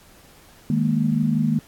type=chord; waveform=sine; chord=D# suspended fourth; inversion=none; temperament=equal; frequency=155.56 / 207.7 / 233.1 Hz; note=D#3 / G#3 / A#3; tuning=0 / 0 / 0 cents; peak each=-22 / -23 / -21 dBFS; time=0.7-1.59 s; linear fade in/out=2 ms; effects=pink hiss -51 dBFS RMS until 1.67 s + AAC 64 kbps